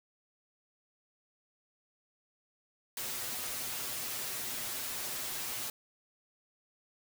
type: noise with comb filter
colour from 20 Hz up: white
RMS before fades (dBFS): -38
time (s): 2.97-5.7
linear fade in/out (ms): 2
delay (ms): 8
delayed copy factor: +0.85
effects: none